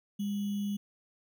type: tone with sample-and-hold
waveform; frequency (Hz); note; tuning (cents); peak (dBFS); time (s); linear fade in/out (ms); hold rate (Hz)
sine; 202.9; G#3; -40; -30; 0.19-0.77; 10; 3150
effects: none